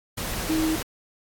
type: tone in noise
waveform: sine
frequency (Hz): 317.2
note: D#4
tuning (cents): +33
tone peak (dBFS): -21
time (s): 0.49-0.76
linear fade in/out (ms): 10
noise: pink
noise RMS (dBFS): -30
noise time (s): 0.17-0.83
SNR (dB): +6
effects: AAC 64 kbps